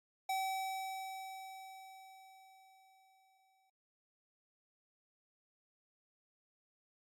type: tone with exponential decay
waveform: square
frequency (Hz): 765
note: G5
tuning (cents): -42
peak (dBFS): -34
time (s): 0.29-3.7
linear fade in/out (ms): 5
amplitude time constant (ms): 740
effects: noise-tail reverb RT60 0.1 s tail -21 dB re dry + AAC 64 kbps